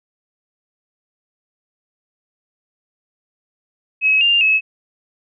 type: tone with pitch steps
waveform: sine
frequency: 2562 / 2797 / 2581 Hz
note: E7 / F7 / E7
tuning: -50 / +2 / -37 cents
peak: -11 dBFS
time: 4.01-4.61 s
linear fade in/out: 50 ms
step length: 200 ms
effects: none